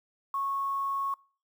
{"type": "tone with quantisation", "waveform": "sine", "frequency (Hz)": 1100, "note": "C#6", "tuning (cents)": -14, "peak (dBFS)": -28, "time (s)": [0.34, 1.14], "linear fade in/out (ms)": 2, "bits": 9, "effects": ["noise-tail reverb RT60 0.4 s tail -24 dB re dry"]}